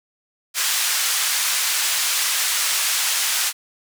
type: band-pass noise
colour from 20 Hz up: white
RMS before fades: -21 dBFS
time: 0.54-3.53 s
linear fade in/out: 50 ms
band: 1200 to 10000 Hz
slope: 12 dB/octave
effects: none